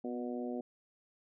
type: harmonic tone with a mistuned harmonic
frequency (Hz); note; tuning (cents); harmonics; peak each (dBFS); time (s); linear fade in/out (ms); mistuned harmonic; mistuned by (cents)
121.6; B2; -26; 2 / 3 / 4 / 5 / 6; -38 / -42 / -44 / -46 / -48; 0.04-0.61; 5; 2; +28
effects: none